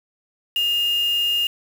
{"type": "tone with quantisation", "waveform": "sine", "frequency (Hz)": 2831, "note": "F7", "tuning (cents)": 23, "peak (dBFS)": -18, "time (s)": [0.56, 1.47], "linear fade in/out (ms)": 2, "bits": 5, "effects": []}